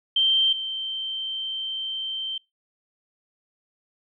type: tone pair in turn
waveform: sine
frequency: 3136 / 3122 Hz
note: G7 / G7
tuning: 0 / -8 cents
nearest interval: unison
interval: 8 cents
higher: first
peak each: -17 / -27 dBFS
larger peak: first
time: 0.16-0.53 / 0.53-2.38 s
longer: second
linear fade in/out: 5 ms
effects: noise-tail reverb RT60 0.2 s tail -23 dB re dry